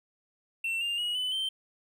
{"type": "tone with pitch steps", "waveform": "triangle", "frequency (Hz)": [2701, 2799, 2902, 3007, 3117], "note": ["E7", "F7", "F#7", "F#7", "G7"], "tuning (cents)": [42, 3, -34, 27, -11], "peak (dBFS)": -27, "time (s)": [0.64, 1.49], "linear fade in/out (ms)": 5, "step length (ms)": 170, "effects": []}